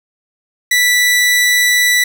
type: tone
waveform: sawtooth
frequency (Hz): 1969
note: B6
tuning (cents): -6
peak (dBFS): -6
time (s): 0.71-2.04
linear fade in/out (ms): 5
effects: none